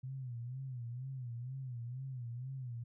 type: tone with vibrato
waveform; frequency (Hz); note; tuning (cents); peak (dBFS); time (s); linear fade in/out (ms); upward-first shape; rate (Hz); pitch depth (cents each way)
sine; 125.6; B2; +30; -40; 0.03-2.84; 10; sine; 2.1; 120
effects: none